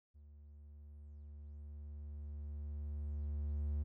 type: tone with level ramp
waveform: triangle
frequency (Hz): 73.42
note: D2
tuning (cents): 0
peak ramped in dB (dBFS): -54 to -32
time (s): 0.14-3.84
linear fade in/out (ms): 20
effects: none